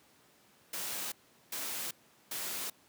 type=noise bursts; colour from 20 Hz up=white; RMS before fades=-38 dBFS; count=3; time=0.73-2.7 s; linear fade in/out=5 ms; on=390 ms; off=400 ms; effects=pink hiss -64 dBFS RMS until 2.88 s + high-pass 150 Hz 12 dB/octave